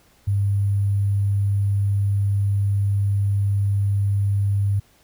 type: tone with sample-and-hold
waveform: sine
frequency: 100 Hz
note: G2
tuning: 35 cents sharp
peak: -17 dBFS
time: 0.27-4.8 s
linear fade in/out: 10 ms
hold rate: 11025 Hz
effects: pink hiss -57 dBFS RMS until 5.03 s